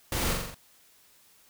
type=noise with echo; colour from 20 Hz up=pink; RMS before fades=-30 dBFS; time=0.12-0.33 s; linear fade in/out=2 ms; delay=43 ms; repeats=5; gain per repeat=-3 dB; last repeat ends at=0.545 s; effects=white hiss -60 dBFS RMS until 1.49 s